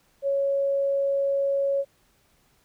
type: tone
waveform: sine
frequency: 554.4 Hz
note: C#5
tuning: in tune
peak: -21 dBFS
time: 0.22-1.85 s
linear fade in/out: 50 ms
effects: pink hiss -64 dBFS RMS until 2.64 s